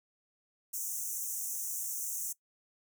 pink high-pass noise, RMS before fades -37 dBFS, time 0.73-2.33 s, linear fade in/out 10 ms, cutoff 5900 Hz, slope 96 dB/octave, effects noise-tail reverb RT60 0.1 s tail -20 dB re dry

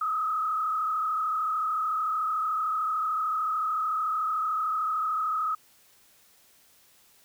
sine tone with frequency modulation, 1269 Hz, D#6, 34 cents sharp, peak -25 dBFS, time 0.01-5.55 s, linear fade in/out 5 ms, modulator 33.5 Hz, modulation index 1.2, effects white hiss -60 dBFS RMS until 7.24 s

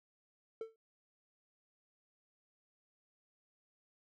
triangle tone with exponential decay, 447.1 Hz, A4, 28 cents sharp, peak -34 dBFS, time 0.61-0.76 s, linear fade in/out 2 ms, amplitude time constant 31 ms, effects none

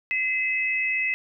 sine tone pair together, 2046 / 2581 Hz, C7 / E7, -39 / -37 cents, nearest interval major third, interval 402 cents, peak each -25 dBFS, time 0.11-1.14 s, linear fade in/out 0 ms, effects none

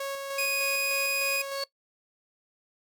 sawtooth tone with tremolo, 551 Hz, C#5, 11 cents flat, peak -27 dBFS, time 0-1.64 s, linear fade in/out 5 ms, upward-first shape square, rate 3.3 Hz, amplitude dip 30%
sawtooth tone, 2489 Hz, D#7, in tune, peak -23 dBFS, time 0.38-1.42 s, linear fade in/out 5 ms
sine tone with exponential growth, 4453 Hz, C#8, 7 cents sharp, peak -29 dBFS, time 1.37-1.64 s, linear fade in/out 2 ms, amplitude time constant 58 ms
effects noise-tail reverb RT60 0.1 s tail -19 dB re dry

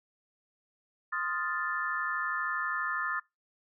sine chord, F dominant seventh, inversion second, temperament equal, 1046.5 / 1244.5 / 1396.9 / 1760 Hz, C6 / Eb6 / F6 / A6, 0 / 0 / 0 / 0 cents, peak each -39 / -35 / -37 / -33 dBFS, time 1.12-3.2 s, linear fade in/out 10 ms, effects noise-tail reverb RT60 0.2 s tail -23 dB re dry

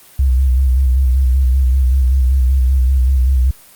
sine tone with vibrato, 64.9 Hz, C2, 13 cents flat, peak -9 dBFS, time 0.19-3.51 s, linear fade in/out 5 ms, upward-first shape square, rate 5.2 Hz, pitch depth 54 cents each way, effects white hiss -43 dBFS RMS until 3.75 s + Opus 24 kbps

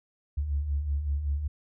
sine beating tone pair, 67.6 / 72.9 Hz, C#2 / D2, -43 / -12 cents, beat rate 5.3 Hz, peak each -34 / -26 dBFS, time 0.37-1.48 s, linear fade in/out 10 ms, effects tanh soft clip ceiling -19 dBFS

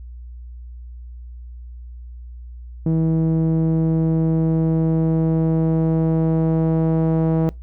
sawtooth tone with low-pass filter sweep, 161.5 Hz, E3, 35 cents flat, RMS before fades -18 dBFS, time 2.86-7.49 s, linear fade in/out 0 ms, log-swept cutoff 340 to 610 Hz, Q 1, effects noise-tail reverb RT60 0.2 s tail -23 dB re dry + added 60 Hz sine -33 dBFS peak until 7.62 s

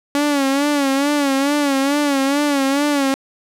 sawtooth tone with vibrato, 281.6 Hz, C#4, 27 cents sharp, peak -11 dBFS, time 0.15-3.14 s, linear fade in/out 0 ms, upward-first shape sine, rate 2.3 Hz, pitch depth 79 cents each way, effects low-pass 12000 Hz 12 dB/octave

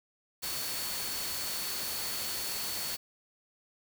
sine tone in noise, 4435 Hz, C#8, in tune, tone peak -40 dBFS, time 0.42-2.97 s, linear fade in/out 20 ms, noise white, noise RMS -36 dBFS, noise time 0.42-2.97 s, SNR -7 dB, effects none

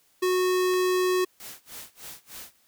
square tone, 366.9 Hz, F#4, 15 cents flat, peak -22 dBFS, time 0.22-1.25 s, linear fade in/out 10 ms
click, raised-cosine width 0.3 ms, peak -27 dBFS, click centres 0.738 s
white noise with tremolo, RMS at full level -40 dBFS, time 1.4-2.56 s, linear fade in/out 0 ms, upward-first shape sine, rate 3.3 Hz, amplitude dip 100%
effects white hiss -64 dBFS RMS until 2.67 s

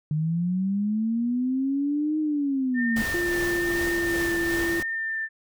sine linear two-way sweep, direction up then down, 149.6 to 311.1 to 219.8 Hz, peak -22 dBFS, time 0.11-3.02 s, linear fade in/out 2 ms, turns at 2.19 s
sine tone with vibrato, 1801 Hz, A6, 40 cents sharp, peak -26 dBFS, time 2.74-5.29 s, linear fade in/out 50 ms, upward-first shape triangle, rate 1.1 Hz, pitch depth 20 cents each way
pink noise with tremolo, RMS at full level -32 dBFS, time 2.96-4.83 s, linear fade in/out 5 ms, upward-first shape triangle, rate 2.6 Hz, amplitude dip 35%
sine tone with pitch glide, 347.8 to 338.9 Hz, F4 to E4, -7 to +48 cents, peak -25 dBFS, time 3.14-4.8 s, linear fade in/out 2 ms, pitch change -45 cents, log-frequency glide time 3.39-4.41 s
effects none

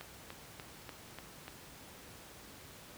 click train, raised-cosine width 0.3 ms, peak -28 dBFS, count 6, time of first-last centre 0.01-1.481 s, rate 3.4 Hz, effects pink hiss -53 dBFS RMS until 2.97 s + high-pass 60 Hz 12 dB/octave

